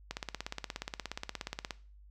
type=click train; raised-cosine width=0.2 ms; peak=-19 dBFS; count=28; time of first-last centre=0.11-1.708 s; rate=16.9 Hz; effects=noise-tail reverb RT60 0.4 s tail -18 dB re dry + added 50 Hz sine -53 dBFS peak until 2.1 s